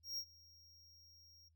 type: tone with ADSR envelope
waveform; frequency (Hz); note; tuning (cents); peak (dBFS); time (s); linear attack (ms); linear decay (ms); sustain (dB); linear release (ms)
square; 5590; F8; +1; -40; 0.03-1.49; 150; 66; -23; 12
effects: noise-tail reverb RT60 0.1 s tail -17 dB re dry + added 81 Hz sine -70 dBFS peak until 1.55 s